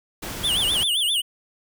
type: noise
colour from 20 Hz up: pink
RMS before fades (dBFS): -32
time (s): 0.22-0.84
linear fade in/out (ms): 10
type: tone with vibrato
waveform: square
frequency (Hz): 3174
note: G7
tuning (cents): +21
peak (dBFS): -20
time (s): 0.43-1.22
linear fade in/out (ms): 20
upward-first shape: sine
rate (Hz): 7.6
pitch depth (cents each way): 200
effects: none